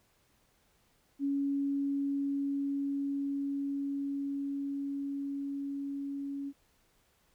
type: tone with level ramp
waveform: sine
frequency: 279.5 Hz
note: C#4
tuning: 14 cents sharp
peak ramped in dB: -28 to -35 dBFS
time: 1.19-6.53 s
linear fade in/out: 50 ms
effects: pink hiss -70 dBFS RMS until 7.34 s